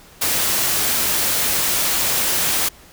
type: noise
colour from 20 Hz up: white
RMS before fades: -19 dBFS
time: 0.21-2.69 s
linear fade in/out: 10 ms
effects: pink hiss -46 dBFS RMS until 2.92 s

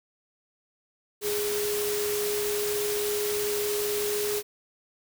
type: tone in noise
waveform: sine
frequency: 415.3 Hz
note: G#4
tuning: in tune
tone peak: -27 dBFS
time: 1.21-4.43 s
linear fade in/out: 50 ms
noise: white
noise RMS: -32 dBFS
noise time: 1.21-4.43 s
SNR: +2 dB
effects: none

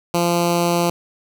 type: tone with notch filter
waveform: 10% pulse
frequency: 172.4 Hz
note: F3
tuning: 22 cents flat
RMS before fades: -18 dBFS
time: 0.14-0.9 s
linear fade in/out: 2 ms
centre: 1800 Hz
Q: 1.4
effects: none

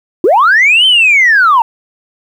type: linear two-way sweep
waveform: sine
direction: up then down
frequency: 311.4 to 3136 to 876 Hz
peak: -3 dBFS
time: 0.24-1.62 s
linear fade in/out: 2 ms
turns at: 0.86 s
effects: tanh soft clip ceiling -1 dBFS + 7-bit

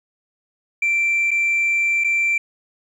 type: tone with dropouts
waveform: sine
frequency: 2349 Hz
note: D7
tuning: in tune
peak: -14 dBFS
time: 0.82-2.38 s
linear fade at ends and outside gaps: 5 ms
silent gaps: 1.308-1.313 / 2.039-2.044 s
effects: tanh soft clip ceiling -14 dBFS + 9-bit

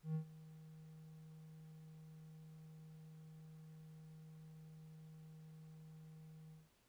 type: tone with ADSR envelope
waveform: triangle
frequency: 157.6 Hz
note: D#3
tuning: 23 cents sharp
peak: -34 dBFS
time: 0.03-6.7 s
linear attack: 120 ms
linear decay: 93 ms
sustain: -19 dB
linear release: 180 ms
effects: pink hiss -75 dBFS RMS until 6.88 s

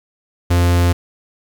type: tone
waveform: 45% pulse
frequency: 87.31 Hz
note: F2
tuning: in tune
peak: -11 dBFS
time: 0.5-0.93 s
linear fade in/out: 10 ms
effects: 8-bit

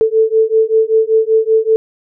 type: beating tone pair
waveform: sine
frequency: 440 / 445.2 Hz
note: A4 / A4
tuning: 0 / +20 cents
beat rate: 5.2 Hz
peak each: -12 dBFS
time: 0.01-1.76 s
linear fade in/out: 0 ms
effects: none

